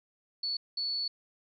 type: tone bursts at uneven times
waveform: sine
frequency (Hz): 4435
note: C#8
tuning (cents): 0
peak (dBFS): -30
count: 2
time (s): 0.43-0.57 / 0.77-1.08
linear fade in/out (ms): 5
effects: none